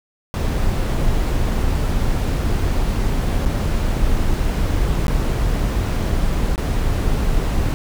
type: noise with dropouts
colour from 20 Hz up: brown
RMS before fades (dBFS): -18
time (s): 0.34-7.74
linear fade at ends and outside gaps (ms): 0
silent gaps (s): 3.453-3.459 / 5.067-5.082 / 6.559-6.579
effects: none